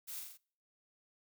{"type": "noise with echo", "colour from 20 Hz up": "blue", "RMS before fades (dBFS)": -45, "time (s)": [0.07, 0.21], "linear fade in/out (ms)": 20, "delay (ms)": 42, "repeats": 4, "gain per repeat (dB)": -3, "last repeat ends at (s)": 0.378, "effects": ["noise-tail reverb RT60 0.5 s tail -25 dB re dry"]}